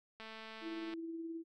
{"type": "click train", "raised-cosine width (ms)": 0.3, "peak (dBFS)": -34, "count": 164, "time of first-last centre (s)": [0.2, 0.938], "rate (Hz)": 221}
{"type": "tone with tremolo", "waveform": "sine", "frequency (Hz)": 329.6, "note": "E4", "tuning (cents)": 0, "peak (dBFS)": -39, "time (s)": [0.61, 1.44], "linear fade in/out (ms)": 50, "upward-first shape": "sine", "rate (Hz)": 19, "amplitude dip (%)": 35}
{"effects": []}